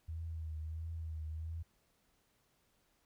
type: tone with vibrato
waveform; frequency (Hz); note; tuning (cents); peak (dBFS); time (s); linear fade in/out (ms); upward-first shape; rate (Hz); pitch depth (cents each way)
sine; 80.1; E2; -49; -39; 0.08-1.63; 10; triangle; 1.5; 54
effects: pink hiss -75 dBFS RMS until 3.05 s